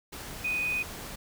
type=tone in noise; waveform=sine; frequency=2489 Hz; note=D#7; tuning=in tune; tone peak=-27 dBFS; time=0.44-0.83 s; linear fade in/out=10 ms; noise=pink; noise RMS=-41 dBFS; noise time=0.12-1.16 s; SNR=+11 dB; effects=none